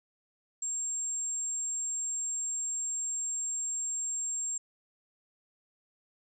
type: tone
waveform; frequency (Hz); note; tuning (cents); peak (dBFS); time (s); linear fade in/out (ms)
sine; 7459; A#8; 0; -31; 0.62-4.58; 5
effects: none